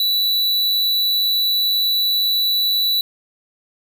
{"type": "tone", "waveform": "square", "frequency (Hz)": 3951, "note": "B7", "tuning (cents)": 0, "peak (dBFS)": -16, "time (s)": [0, 3.01], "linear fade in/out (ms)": 2, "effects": []}